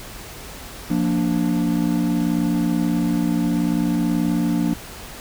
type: chord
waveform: triangle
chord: Bb major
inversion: second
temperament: equal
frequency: 174.61 / 233.1 / 293.7 Hz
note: F3 / Bb3 / D4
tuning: 0 / 0 / 0 cents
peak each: -20 dBFS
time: 0.9-4.74 s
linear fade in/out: 5 ms
effects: added 50 Hz sine -45 dBFS peak until 5.2 s + pink hiss -37 dBFS RMS until 5.2 s